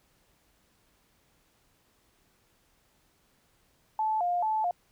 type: tone with vibrato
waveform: sine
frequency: 784 Hz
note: G5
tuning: in tune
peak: -25 dBFS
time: 3.99-4.71 s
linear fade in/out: 2 ms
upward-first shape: square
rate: 2.3 Hz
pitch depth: 180 cents each way
effects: pink hiss -68 dBFS RMS until 4.91 s